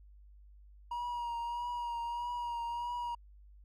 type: tone with vibrato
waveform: triangle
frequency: 952 Hz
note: A#5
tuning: 36 cents sharp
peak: -33 dBFS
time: 0.91-3.15 s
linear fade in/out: 5 ms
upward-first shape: triangle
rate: 1.6 Hz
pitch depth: 31 cents each way
effects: added 50 Hz sine -54 dBFS peak until 3.64 s